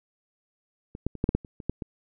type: clicks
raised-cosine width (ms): 3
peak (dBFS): -25 / -13 / -25 / -11 / -8 / -10 / -29 / -27 / -13 / -20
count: 10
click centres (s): 0.951 / 1.066 / 1.153 / 1.241 / 1.291 / 1.35 / 1.448 / 1.602 / 1.696 / 1.822
effects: none